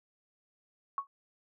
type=tone with exponential decay; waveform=sine; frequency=1109 Hz; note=C#6; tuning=in tune; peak=-26 dBFS; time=0.98-1.07 s; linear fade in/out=1 ms; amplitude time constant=19 ms; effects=none